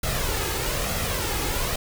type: noise with flanger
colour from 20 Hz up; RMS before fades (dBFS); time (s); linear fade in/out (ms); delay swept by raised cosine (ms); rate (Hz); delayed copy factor
pink; -26; 0.03-1.76; 5; 1.5 to 2.4; 1.1; +0.5
effects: none